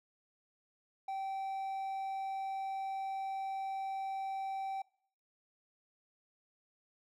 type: tone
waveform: triangle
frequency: 775 Hz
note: G5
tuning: 20 cents flat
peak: -34 dBFS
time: 1.08-4.82 s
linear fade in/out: 5 ms
effects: noise-tail reverb RT60 0.6 s tail -23 dB re dry